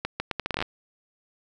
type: accelerating click train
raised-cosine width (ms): 0.3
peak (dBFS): -11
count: 12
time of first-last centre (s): 0.05-0.625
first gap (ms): 150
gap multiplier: 0.75
effects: none